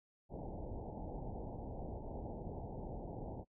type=low-pass noise; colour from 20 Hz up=pink; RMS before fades=-45 dBFS; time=0.29-3.45 s; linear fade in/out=50 ms; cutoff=890 Hz; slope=96 dB/octave; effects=noise-tail reverb RT60 0.1 s tail -25 dB re dry